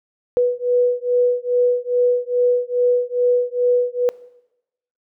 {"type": "beating tone pair", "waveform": "sine", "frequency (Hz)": [490, 492.4], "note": ["B4", "B4"], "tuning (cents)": [-14, -5], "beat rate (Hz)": 2.4, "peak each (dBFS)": [-18, -18], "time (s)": [0.37, 4.09], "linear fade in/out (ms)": 0, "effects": ["noise-tail reverb RT60 0.9 s tail -20 dB re dry"]}